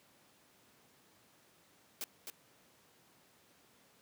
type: noise with echo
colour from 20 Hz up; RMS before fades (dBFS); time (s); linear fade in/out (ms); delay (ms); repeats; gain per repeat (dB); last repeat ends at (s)
white; -40; 2.01-2.04; 0; 260; 1; -5; 2.3
effects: pink hiss -66 dBFS RMS until 4.01 s + high-pass 150 Hz 12 dB/octave